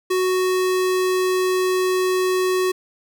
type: tone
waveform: square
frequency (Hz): 370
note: F#4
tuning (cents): 0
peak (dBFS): -18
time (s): 0.1-2.72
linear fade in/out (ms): 10
effects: none